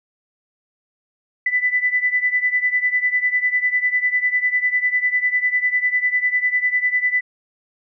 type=beating tone pair; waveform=sine; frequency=1989 / 1999 Hz; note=B6 / B6; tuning=+12 / +20 cents; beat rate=10 Hz; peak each=-18 / -21 dBFS; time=1.46-7.21 s; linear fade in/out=5 ms; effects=none